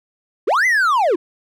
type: linear two-way sweep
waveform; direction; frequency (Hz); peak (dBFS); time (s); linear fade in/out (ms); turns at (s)
triangle; up then down; 303.6 to 2078 to 303.6; -11; 0.47-1.16; 10; 0.66
effects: none